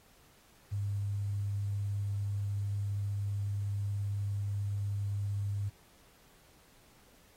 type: tone with quantisation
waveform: sine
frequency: 100.9 Hz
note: G#2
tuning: 49 cents flat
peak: -31 dBFS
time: 0.71-5.7 s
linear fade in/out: 20 ms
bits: 10
effects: pink hiss -63 dBFS RMS until 7.36 s + AAC 48 kbps